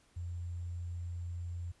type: tone with sample-and-hold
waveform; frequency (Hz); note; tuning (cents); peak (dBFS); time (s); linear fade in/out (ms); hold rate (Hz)
sine; 86.8; F2; -10; -37; 0.16-1.72; 10; 7350
effects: pink hiss -68 dBFS RMS until 1.8 s + resampled to 24000 Hz